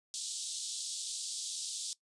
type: band-pass noise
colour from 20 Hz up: white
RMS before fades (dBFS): -40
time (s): 0.14-1.93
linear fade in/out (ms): 0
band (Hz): 3400 to 9000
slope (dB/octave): 48
effects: noise-tail reverb RT60 0.1 s tail -19 dB re dry + resampled to 24000 Hz